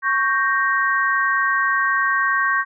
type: chord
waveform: sine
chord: G diminished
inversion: second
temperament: equal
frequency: 1108.7 / 1568 / 1864.7 Hz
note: Db6 / G6 / Bb6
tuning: 0 / 0 / 0 cents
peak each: -20 / -20 / -22 dBFS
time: 0.02-2.65 s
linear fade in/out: 50 ms
effects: none